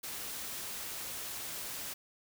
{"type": "noise", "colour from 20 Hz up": "white", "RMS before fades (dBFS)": -41, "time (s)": [0.03, 1.94], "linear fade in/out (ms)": 10, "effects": []}